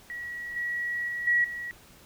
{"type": "tone with level steps", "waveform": "sine", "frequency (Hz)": 1922, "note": "B6", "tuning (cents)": -48, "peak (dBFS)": [-34, -28, -30, -20, -33], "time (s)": [0.1, 1.71], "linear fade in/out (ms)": 0, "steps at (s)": [0.56, 1.08, 1.27, 1.44], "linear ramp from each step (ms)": 5, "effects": ["pink hiss -54 dBFS RMS until 2.05 s"]}